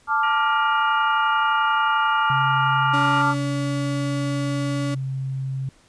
sine chord, D minor, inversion second, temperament equal, 880 / 1174.7 / 1396.9 Hz, A5 / D6 / F6, 0 / 0 / 0 cents, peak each -22 dBFS, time 0.07-3.35 s, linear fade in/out 50 ms
harmonic tone, 476.1 Hz, A#4, 37 cents sharp, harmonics 2 / 3 / 4 / 5 / 6, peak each -41 / -34 / -37 / -39 / -31 dBFS, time 0.23-3.22 s, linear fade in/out 5 ms
sine tone with pitch glide, 135.5 to 133.48 Hz, C#3 to C3, -39 to +35 cents, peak -24 dBFS, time 2.3-5.69 s, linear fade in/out 2 ms, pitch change -26 cents, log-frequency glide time 2.43-4.97 s
35% pulse tone, 284.7 Hz, C#4, 46 cents sharp, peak -23 dBFS, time 2.93-4.95 s, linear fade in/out 10 ms
effects pink hiss -56 dBFS RMS until 5.88 s + resampled to 22050 Hz

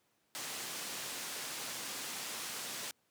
white low-pass noise, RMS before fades -42 dBFS, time 0.35-2.91 s, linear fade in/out 0 ms, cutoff 8800 Hz, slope 12 dB/octave, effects pink hiss -75 dBFS RMS until 3.1 s + high-pass 150 Hz 12 dB/octave

